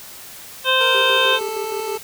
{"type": "harmonic tone", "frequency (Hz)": 520, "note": "C5", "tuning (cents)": -11, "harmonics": [1, 2, 3, 5, 6, 7], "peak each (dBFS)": [-21, -21, -21, -21, -21, -21], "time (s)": [0.64, 1.4], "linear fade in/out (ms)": 50}
{"type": "tone with pitch glide", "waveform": "25% pulse", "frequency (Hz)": [466.2, 440], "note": ["A#4", "A4"], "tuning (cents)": [0, 0], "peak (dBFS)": -21, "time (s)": [0.8, 1.98], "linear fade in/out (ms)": 10, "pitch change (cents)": -100, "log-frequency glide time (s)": [1.12, 1.41]}
{"type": "tone with tremolo", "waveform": "triangle", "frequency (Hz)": 400.2, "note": "G4", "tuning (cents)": 36, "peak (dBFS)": -23, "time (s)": [0.94, 1.98], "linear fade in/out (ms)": 10, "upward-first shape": "square", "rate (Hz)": 6.4, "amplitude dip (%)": 60}
{"effects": ["white hiss -38 dBFS RMS until 2.03 s"]}